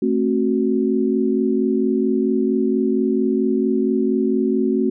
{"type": "chord", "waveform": "sine", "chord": "F# diminished", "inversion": "first", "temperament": "just", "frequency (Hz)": [222, 266.4, 370], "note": ["A3", "C4", "F#4"], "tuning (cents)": [16, 31, 0], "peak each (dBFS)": -20, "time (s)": [0.02, 4.9], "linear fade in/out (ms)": 5, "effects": []}